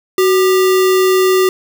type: tone with sample-and-hold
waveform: sine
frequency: 373.8 Hz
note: F#4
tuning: 18 cents sharp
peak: -8 dBFS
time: 0.18-1.49 s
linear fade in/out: 2 ms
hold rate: 1575 Hz
effects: none